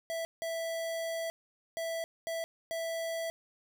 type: tone bursts at uneven times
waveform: square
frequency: 659.3 Hz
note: E5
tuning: in tune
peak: -34 dBFS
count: 5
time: 0.1-0.25 / 0.42-1.3 / 1.77-2.04 / 2.27-2.44 / 2.71-3.3 s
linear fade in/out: 0 ms
effects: none